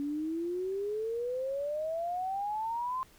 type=exponential sweep; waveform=sine; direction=up; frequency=281.9 to 1051 Hz; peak=-31 dBFS; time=0-3.03 s; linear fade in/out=0 ms; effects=pink hiss -60 dBFS RMS until 3.18 s